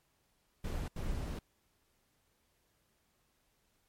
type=noise bursts at uneven times; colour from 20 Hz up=brown; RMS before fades=-37 dBFS; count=2; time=0.64-0.88 / 0.96-1.39 s; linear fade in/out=5 ms; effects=pink hiss -75 dBFS RMS until 3.88 s + MP3 64 kbps